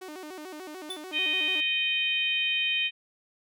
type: tone with vibrato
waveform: sawtooth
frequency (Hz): 336.5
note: E4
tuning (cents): +36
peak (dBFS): -35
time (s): 0.01-1.61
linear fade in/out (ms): 10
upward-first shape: square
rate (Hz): 6.8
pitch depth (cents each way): 180
type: tone with exponential decay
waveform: square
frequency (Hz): 3500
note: A7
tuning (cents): -10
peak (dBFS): -31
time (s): 0.9-1.07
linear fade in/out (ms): 5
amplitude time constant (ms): 35
type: harmonic tone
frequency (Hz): 620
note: D#5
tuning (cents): -6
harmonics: 3 / 4 / 5 / 6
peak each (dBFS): -37 / -27 / -28 / -36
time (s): 1.12-2.91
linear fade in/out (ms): 50
effects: none